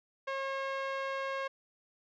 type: tone with low-pass filter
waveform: 5% pulse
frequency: 541 Hz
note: C#5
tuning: 42 cents flat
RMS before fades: -36 dBFS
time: 0.27-1.48 s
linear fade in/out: 10 ms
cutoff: 1400 Hz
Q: 0.69
effects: none